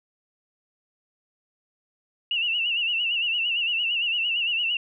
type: tone with vibrato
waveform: sine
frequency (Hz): 2794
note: F7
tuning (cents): 0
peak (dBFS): -22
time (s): 2.31-4.77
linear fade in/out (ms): 2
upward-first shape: sine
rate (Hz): 8.8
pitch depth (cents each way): 91
effects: none